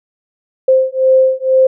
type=beating tone pair; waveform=sine; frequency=522 / 524.1 Hz; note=C5 / C5; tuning=-4 / +3 cents; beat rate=2.1 Hz; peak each=-11 dBFS; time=0.68-1.67 s; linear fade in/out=5 ms; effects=none